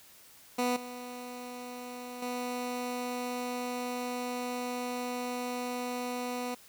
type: tone with level steps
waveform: 15% pulse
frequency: 246.9 Hz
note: B3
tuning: in tune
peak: -21 / -34 / -27 dBFS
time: 0.58-6.55 s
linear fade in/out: 10 ms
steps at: 0.76 / 2.22 s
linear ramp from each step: 5 ms
effects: white hiss -56 dBFS RMS until 6.68 s